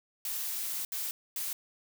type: noise bursts at uneven times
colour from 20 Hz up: blue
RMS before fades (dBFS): -35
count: 3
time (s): 0.25-0.85 / 0.92-1.11 / 1.36-1.53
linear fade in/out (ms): 2
effects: none